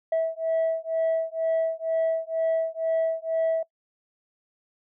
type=beating tone pair; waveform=sine; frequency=650 / 652.1 Hz; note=E5 / E5; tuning=-24 / -19 cents; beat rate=2.1 Hz; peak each=-24 dBFS; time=0.12-3.63 s; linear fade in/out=5 ms; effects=noise-tail reverb RT60 0.1 s tail -22 dB re dry + tanh soft clip ceiling -19 dBFS